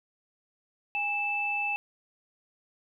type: tone pair together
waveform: sine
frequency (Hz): 818.2 / 2637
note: G#5 / E7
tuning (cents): -26 / 0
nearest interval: octave + minor sixth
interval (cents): 2026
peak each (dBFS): -33 / -28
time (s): 0.95-1.76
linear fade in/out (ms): 0
effects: none